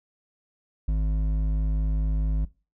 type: tone with hard clipping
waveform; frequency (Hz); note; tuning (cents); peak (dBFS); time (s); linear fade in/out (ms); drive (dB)
sine; 52.3; G#1; +13; -23; 0.88-2.45; 5; 8
effects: noise-tail reverb RT60 0.3 s tail -20 dB re dry